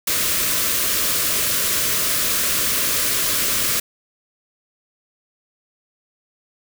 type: band-stop noise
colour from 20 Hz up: white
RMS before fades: -20 dBFS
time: 0.07-3.8 s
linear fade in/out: 5 ms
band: 680 to 1000 Hz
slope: 96 dB/octave
effects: none